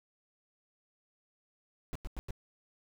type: noise bursts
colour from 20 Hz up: brown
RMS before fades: -37 dBFS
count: 4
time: 1.93-2.308 s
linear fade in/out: 0 ms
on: 24 ms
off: 94 ms
effects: none